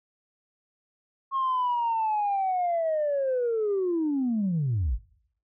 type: linear sweep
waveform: sine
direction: down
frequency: 1087 to 42 Hz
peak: -22 dBFS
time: 1.31-4.99 s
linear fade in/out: 50 ms
effects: noise-tail reverb RT60 0.7 s tail -22 dB re dry + tanh soft clip ceiling -20 dBFS